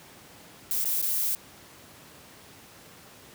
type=noise with dropouts; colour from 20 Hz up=violet; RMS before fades=-27 dBFS; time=0.71-1.35 s; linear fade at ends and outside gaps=0 ms; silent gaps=0.843-0.856 / 1.016-1.026 s; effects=pink hiss -50 dBFS RMS until 3.34 s + high-pass 100 Hz 12 dB/octave